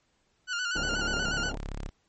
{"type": "tone with vibrato", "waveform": "sawtooth", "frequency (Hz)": 1446, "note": "F#6", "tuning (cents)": -40, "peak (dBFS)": -25, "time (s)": [0.47, 1.53], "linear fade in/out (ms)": 50, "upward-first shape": "square", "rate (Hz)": 8.3, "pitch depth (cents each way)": 52}
{"type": "band-pass noise", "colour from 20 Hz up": "pink", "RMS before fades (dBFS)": -38, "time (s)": [0.75, 1.56], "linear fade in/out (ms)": 5, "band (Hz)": [130, 910], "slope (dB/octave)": 96}
{"type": "tone", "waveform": "sawtooth", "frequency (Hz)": 34.65, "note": "C#1", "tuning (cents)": 0, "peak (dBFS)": -30, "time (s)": [0.75, 1.9], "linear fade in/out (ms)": 20}
{"type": "clicks", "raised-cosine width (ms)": 5, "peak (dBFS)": -21, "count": 2, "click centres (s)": [1.141, 1.287]}
{"effects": ["pink hiss -71 dBFS RMS until 2.08 s", "MP3 32 kbps"]}